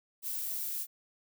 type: noise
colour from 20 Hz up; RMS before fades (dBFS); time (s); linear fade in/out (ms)
violet; -36; 0.22-0.87; 50
effects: none